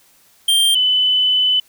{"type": "tone pair in turn", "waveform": ["square", "sine"], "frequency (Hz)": [3173, 3010], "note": ["G7", "F#7"], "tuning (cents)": [20, 29], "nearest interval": "minor second", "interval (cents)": 91, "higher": "first", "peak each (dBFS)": -12, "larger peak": "neither", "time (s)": [[0.48, 0.75], [0.75, 1.6]], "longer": "second", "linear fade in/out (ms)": 5, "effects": ["white hiss -53 dBFS RMS until 1.68 s"]}